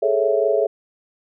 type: chord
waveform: sine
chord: A major seventh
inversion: third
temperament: equal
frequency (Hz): 415.3 / 440 / 554.4 / 659.3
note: G#4 / A4 / C#5 / E5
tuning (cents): 0 / 0 / 0 / 0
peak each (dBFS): -21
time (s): 0.02-0.67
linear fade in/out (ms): 10
effects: none